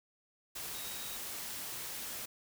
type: tone in noise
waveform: sine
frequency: 3786 Hz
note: A#7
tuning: 26 cents sharp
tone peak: -49 dBFS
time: 0.74-1.17 s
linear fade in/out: 10 ms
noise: white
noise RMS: -42 dBFS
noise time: 0.55-2.26 s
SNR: -10 dB
effects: none